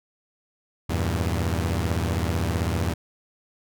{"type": "chord", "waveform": "sawtooth", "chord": "E diminished", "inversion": "none", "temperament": "equal", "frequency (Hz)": [82.41, 98, 116.54], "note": ["E2", "G2", "Bb2"], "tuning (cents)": [0, 0, 0], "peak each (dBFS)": [-21, -24, -27], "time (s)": [0.89, 2.94], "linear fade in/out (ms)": 10, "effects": []}